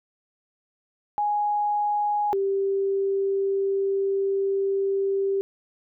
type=tone pair in turn; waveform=sine; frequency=830.6 / 392 Hz; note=G#5 / G4; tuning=0 / 0 cents; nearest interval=octave + minor second; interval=1300 cents; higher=first; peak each=-21 dBFS; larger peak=neither; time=1.18-2.33 / 2.33-5.41 s; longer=second; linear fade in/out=0 ms; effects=none